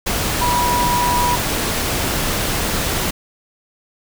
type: tone in noise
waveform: sine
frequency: 974 Hz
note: B5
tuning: 24 cents flat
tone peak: -16 dBFS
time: 0.41-1.36 s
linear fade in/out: 10 ms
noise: pink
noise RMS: -20 dBFS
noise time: 0.06-3.11 s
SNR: +1 dB
effects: none